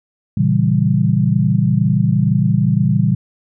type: chord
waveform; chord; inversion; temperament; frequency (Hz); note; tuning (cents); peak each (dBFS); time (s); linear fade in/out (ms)
sine; A# diminished seventh; none; equal; 116.54 / 138.59 / 164.81 / 196; A#2 / C#3 / E3 / G3; 0 / 0 / 0 / 0; -17; 0.37-3.15; 5
effects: none